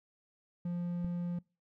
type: tone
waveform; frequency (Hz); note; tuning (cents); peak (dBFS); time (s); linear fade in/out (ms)
triangle; 174.61; F3; 0; -31; 0.65-1.39; 5
type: click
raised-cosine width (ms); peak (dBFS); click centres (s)
5; -29; 1.046
effects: noise-tail reverb RT60 0.3 s tail -25 dB re dry